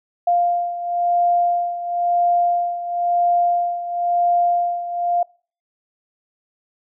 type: beating tone pair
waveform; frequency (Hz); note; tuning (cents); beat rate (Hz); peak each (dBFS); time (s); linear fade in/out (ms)
sine; 699 / 699.98; F5 / F5; +1 / +4; 0.98; -17 / -22; 0.27-5.23; 5
effects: noise-tail reverb RT60 0.4 s tail -25 dB re dry